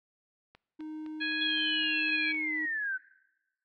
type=click train; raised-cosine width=0.3 ms; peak=-36 dBFS; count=8; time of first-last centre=0.55-2.345 s; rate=3.9 Hz
type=tone; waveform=triangle; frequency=310 Hz; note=D#4; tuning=6 cents flat; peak=-36 dBFS; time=0.79-2.66 s; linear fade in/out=10 ms
type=harmonic tone; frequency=831 Hz; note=G#5; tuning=1 cent sharp; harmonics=2 / 3 / 4 / 5; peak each=-32 / -36 / -38 / -40 dBFS; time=1.2-2.33 s; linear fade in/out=20 ms
type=linear sweep; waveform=sine; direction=down; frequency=3375 to 1494 Hz; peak=-30 dBFS; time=1.4-2.98 s; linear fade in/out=20 ms
effects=noise-tail reverb RT60 1.0 s tail -21 dB re dry